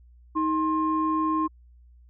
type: tone pair together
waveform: sine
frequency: 314.9 / 1061 Hz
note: D#4 / C6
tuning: +21 / +24 cents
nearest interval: octave + major sixth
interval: 2103 cents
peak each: -24 dBFS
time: 0.35-1.48 s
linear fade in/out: 20 ms
effects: tanh soft clip ceiling -14 dBFS + added 60 Hz sine -50 dBFS peak until 2.09 s